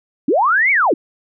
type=linear two-way sweep; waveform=sine; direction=up then down; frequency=234.3 to 2291 to 234.3 Hz; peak=-11 dBFS; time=0.28-0.94 s; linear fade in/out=5 ms; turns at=0.71 s; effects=none